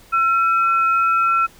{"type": "tone pair together", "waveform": "sine", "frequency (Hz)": [1350.8, 2536], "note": ["E6", "D#7"], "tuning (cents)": [42, 32], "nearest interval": "major seventh", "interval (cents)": 1090, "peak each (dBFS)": [-14, -25], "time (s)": [0.12, 1.47], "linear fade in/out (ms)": 20, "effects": ["pink hiss -48 dBFS RMS until 1.59 s"]}